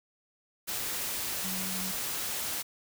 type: tone in noise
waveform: sine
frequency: 187.6 Hz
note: F#3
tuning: 24 cents sharp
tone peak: -38 dBFS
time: 1.43-1.92 s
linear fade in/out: 20 ms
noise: white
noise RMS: -34 dBFS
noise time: 0.67-2.63 s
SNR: -7 dB
effects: none